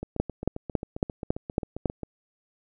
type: two click trains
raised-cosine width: 2 ms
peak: -9 / -20 dBFS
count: 7 / 16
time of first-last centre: 0.2-1.857 / 0.03-2.033 s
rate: 3.62 / 7.49 Hz
effects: none